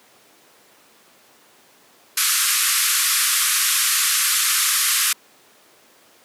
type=band-pass noise; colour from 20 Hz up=white; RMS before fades=-19 dBFS; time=2.17-5.13 s; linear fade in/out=5 ms; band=1100 to 13000 Hz; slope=96 dB/octave; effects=pink hiss -52 dBFS RMS until 6.24 s + high-pass 300 Hz 12 dB/octave